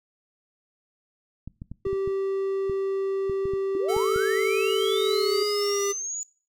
clicks, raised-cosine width 5 ms, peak -24 dBFS, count 12, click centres 1.476 / 1.619 / 1.716 / 1.867 / 1.93 / 2.076 / 2.697 / 3.297 / 3.455 / 3.536 / 3.966 / 4.161 s
triangle tone, 388.8 Hz, G4, 14 cents flat, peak -22 dBFS, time 1.85-5.43 s, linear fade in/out 5 ms
sine linear sweep, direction up, 295.3 to 6940 Hz, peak -29 dBFS, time 3.75-6.23 s, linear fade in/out 0 ms
square tone with pitch glide, 440 to 401.2 Hz, A4 to G4, 0 to +40 cents, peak -25 dBFS, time 3.88-5.93 s, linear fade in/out 20 ms, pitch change -160 cents, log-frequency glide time 4.92-5.81 s
effects noise-tail reverb RT60 0.4 s tail -22 dB re dry

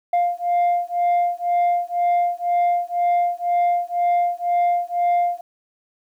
sine beating tone pair, 700 / 702 Hz, F5 / F5, +4 / +9 cents, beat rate 2 Hz, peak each -18 dBFS, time 0.13-5.41 s, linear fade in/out 5 ms, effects tanh soft clip ceiling -14 dBFS + 9-bit

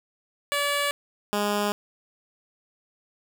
10% pulse tone pair in turn, 574 / 206.2 Hz, D5 / G#3, -40 / -12 cents, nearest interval octave + tritone, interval 1772 cents, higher first, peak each -15 dBFS, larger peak neither, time 0.52-0.91 / 1.33-1.72 s, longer neither, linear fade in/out 0 ms, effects none

